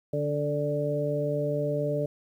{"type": "harmonic tone with a mistuned harmonic", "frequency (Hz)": 146.83, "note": "D3", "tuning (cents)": 0, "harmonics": [1, 2, 3, 4], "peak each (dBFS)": [-30, -35, -31, -29], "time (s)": [0.13, 2.06], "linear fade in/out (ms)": 5, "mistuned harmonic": 2, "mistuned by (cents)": -25, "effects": ["10-bit"]}